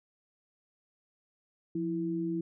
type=tone pair together; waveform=sine; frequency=174.2 / 329.6 Hz; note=F3 / E4; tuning=-4 / 0 cents; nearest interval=major seventh; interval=1104 cents; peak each=-35 / -31 dBFS; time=1.75-2.41 s; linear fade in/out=5 ms; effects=none